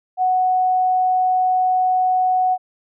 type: tone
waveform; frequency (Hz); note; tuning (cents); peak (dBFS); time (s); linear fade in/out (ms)
sine; 740; F#5; 0; -14; 0.17-2.58; 50
effects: none